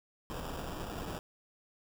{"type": "noise with sample-and-hold", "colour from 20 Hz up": "pink", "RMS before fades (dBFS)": -40, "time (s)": [0.3, 1.19], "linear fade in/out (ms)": 0, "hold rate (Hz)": 2100, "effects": []}